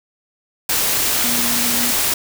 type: tone in noise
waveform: sine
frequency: 240 Hz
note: B3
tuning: 49 cents flat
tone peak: -25 dBFS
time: 1.24-1.91 s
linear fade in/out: 5 ms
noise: white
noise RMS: -18 dBFS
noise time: 0.69-2.14 s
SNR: -10 dB
effects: none